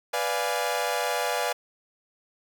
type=chord; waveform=sawtooth; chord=B diminished seventh; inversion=none; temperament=equal; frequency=493.9 / 587.3 / 698.5 / 830.6 Hz; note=B4 / D5 / F5 / Ab5; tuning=0 / 0 / 0 / 0 cents; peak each=-27 dBFS; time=0.13-1.53 s; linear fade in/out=10 ms; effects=none